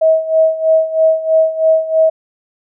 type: tone with tremolo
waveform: sine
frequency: 640 Hz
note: D#5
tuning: 49 cents sharp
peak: -6 dBFS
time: 0.01-2.1 s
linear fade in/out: 10 ms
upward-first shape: sine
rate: 3.1 Hz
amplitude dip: 80%
effects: none